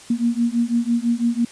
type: beating tone pair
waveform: sine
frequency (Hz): 232.8 / 238.8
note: A#3 / A#3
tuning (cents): -2 / +42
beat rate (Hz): 6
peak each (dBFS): -20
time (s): 0.1-1.45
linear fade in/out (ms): 5
effects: white hiss -43 dBFS RMS until 1.51 s + resampled to 22050 Hz